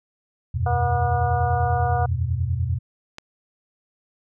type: chord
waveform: sine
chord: E suspended second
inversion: none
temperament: equal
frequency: 82.41 / 92.5 / 123.47 Hz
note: E2 / F#2 / B2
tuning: 0 / 0 / 0 cents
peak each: -25 dBFS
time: 0.54-2.79 s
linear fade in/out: 10 ms
type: harmonic tone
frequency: 241.7 Hz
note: B3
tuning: 37 cents flat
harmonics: 2 / 3 / 4 / 5 / 6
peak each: -30 / -22 / -34 / -33 / -34 dBFS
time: 0.66-2.06 s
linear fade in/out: 5 ms
type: click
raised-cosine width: 0.2 ms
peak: -18 dBFS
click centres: 3.184 s
effects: none